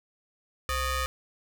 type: ring-modulated tone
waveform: sawtooth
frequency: 587.3 Hz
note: D5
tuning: in tune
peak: -20 dBFS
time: 0.69-1.06 s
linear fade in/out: 0 ms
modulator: 653 Hz
effects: none